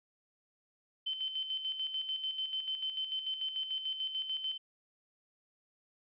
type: tone with tremolo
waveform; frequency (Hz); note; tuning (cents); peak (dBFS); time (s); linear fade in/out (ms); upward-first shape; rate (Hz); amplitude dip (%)
sine; 3073; G7; -35; -32; 1.06-4.58; 10; square; 6.8; 55
effects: resampled to 8000 Hz